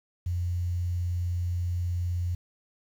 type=tone with quantisation; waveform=sine; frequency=88.1 Hz; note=F2; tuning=16 cents sharp; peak=-26 dBFS; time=0.26-2.35 s; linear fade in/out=5 ms; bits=9; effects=none